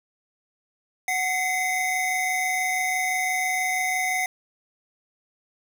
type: tone cluster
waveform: square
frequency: 741 / 2052 / 2197 Hz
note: F#5 / C7 / C#7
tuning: +2 / -34 / -16 cents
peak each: -28 / -26 / -32 dBFS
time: 1.08-4.26 s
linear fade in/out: 2 ms
effects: none